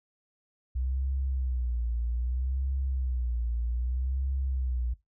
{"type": "tone with vibrato", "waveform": "sine", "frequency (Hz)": 62.4, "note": "B1", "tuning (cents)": 19, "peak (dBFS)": -27, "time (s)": [0.75, 4.94], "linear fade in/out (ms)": 10, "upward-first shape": "sine", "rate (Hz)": 0.63, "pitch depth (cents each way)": 120, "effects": ["noise-tail reverb RT60 0.2 s tail -19 dB re dry"]}